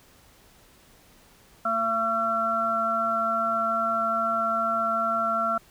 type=harmonic tone; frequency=225.6 Hz; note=A3; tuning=44 cents sharp; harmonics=1 / 3 / 5 / 6; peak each=-35 / -28 / -35 / -24 dBFS; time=1.65-5.58 s; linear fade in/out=5 ms; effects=pink hiss -56 dBFS RMS until 5.7 s